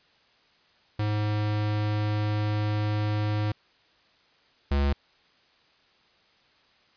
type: tone pair in turn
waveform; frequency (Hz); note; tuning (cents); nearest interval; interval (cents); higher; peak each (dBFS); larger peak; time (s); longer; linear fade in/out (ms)
square; 105.5 / 70.41; G#2 / C#2; +28 / +28; perfect fifth; 700; first; -25 / -22; second; 0.99-3.52 / 4.71-4.93; first; 5
effects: white hiss -62 dBFS RMS until 6.96 s + resampled to 11025 Hz